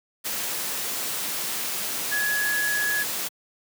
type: tone in noise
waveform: sine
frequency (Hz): 1683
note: G#6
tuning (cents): +23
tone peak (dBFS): -23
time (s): 2.11-3.04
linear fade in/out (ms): 20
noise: white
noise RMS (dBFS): -29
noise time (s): 0.24-3.29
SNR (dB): +3
effects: high-pass 150 Hz 12 dB/octave